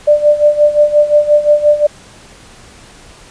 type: tone with tremolo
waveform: sine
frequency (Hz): 593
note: D5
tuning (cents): +17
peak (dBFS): -3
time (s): 0.07-1.87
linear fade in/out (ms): 10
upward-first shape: sine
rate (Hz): 5.7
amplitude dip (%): 80
effects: pink hiss -39 dBFS RMS until 3.3 s + resampled to 22050 Hz